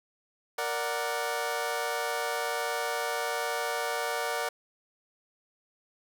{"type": "chord", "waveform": "20% pulse", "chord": "Bb augmented", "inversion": "none", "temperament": "equal", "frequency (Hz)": [466.2, 587.3, 740], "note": ["Bb4", "D5", "F#5"], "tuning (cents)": [0, 0, 0], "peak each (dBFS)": -29, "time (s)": [0.58, 4.49], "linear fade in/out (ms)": 5, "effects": []}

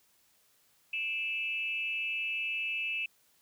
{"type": "tone with frequency modulation", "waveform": "sine", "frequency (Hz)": 2634, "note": "E7", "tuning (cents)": -2, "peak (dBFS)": -31, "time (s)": [0.93, 3.06], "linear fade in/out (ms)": 5, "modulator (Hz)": 255, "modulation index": 0.56, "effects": ["white hiss -68 dBFS RMS until 3.41 s"]}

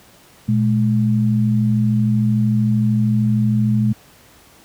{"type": "tone pair together", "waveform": "sine", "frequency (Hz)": [118.87, 212], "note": ["A#2", "G#3"], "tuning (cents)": [34, 36], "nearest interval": "minor seventh", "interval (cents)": 1002, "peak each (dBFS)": [-16, -16], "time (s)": [0.48, 3.93], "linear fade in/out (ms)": 10, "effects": ["pink hiss -48 dBFS RMS until 4.64 s", "high-pass 60 Hz 12 dB/octave"]}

